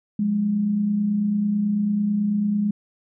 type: tone pair together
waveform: sine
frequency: 178.6 / 207.7 Hz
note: F3 / G#3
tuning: +39 / 0 cents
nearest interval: minor third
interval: 261 cents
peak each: -30 / -19 dBFS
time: 0.19-2.71 s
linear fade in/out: 5 ms
effects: none